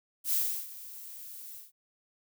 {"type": "noise with ADSR envelope", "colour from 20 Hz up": "violet", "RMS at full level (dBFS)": -27, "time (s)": [0.24, 1.72], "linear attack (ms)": 83, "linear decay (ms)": 340, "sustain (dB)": -18, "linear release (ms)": 160, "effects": []}